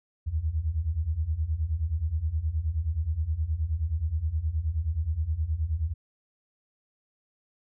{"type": "beating tone pair", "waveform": "sine", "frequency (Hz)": [73.42, 82.92], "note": ["D2", "E2"], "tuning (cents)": [0, 11], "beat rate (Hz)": 9.5, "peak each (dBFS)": [-30, -27], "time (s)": [0.26, 5.94], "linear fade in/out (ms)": 20, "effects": []}